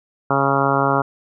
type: harmonic tone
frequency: 138 Hz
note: C#3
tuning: 7 cents flat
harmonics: 1 / 2 / 3 / 4 / 5 / 6 / 7 / 8 / 9 / 10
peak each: -24 / -24 / -24 / -24 / -24 / -24 / -24 / -24 / -24 / -24 dBFS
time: 0.3-1.02 s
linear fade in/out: 5 ms
effects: none